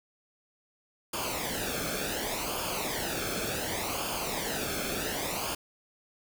pink noise with flanger, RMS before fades -33 dBFS, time 1.13-5.55 s, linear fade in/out 5 ms, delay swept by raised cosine 0.51 to 1.05 ms, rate 0.68 Hz, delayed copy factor -0.7, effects none

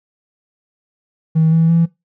triangle tone with pitch steps, 160 / 163.46 / 166.99 Hz, D#3 / E3 / E3, +49 / -14 / +23 cents, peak -6 dBFS, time 1.35-1.86 s, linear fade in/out 20 ms, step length 170 ms, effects noise-tail reverb RT60 0.2 s tail -22 dB re dry + tanh soft clip ceiling -6 dBFS

